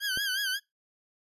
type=tone with vibrato; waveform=20% pulse; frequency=1579 Hz; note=G6; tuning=12 cents sharp; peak=-23 dBFS; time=0-0.6 s; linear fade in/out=50 ms; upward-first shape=sine; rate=5.5 Hz; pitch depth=96 cents each way
type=click; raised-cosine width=2 ms; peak=-27 dBFS; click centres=0.174 s
effects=noise-tail reverb RT60 0.2 s tail -25 dB re dry + resampled to 32000 Hz